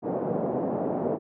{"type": "band-pass noise", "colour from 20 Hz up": "white", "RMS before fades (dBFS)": -28, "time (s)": [0.02, 1.19], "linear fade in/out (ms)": 50, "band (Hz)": [150, 640], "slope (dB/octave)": 24, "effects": []}